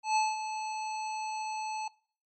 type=tone with ADSR envelope; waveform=square; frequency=867 Hz; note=A5; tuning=26 cents flat; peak=-24 dBFS; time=0.03-1.88 s; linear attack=130 ms; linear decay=200 ms; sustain=-10 dB; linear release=4 ms; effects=noise-tail reverb RT60 0.5 s tail -22 dB re dry + MP3 32 kbps